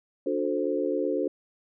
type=chord; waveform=sine; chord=D dominant seventh; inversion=none; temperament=equal with one note detuned; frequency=293.7 / 361.8 / 440 / 523.3 Hz; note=D4 / F#4 / A4 / C5; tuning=0 / -39 / 0 / 0 cents; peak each=-30 dBFS; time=0.26-1.28 s; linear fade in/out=5 ms; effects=none